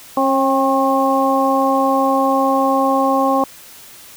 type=harmonic tone with a mistuned harmonic; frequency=270 Hz; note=C#4; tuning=45 cents flat; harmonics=1 / 2 / 3 / 4; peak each=-18 / -18 / -18 / -18 dBFS; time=0.17-3.44 s; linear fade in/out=2 ms; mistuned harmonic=3; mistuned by=-27 cents; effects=white hiss -40 dBFS RMS until 4.16 s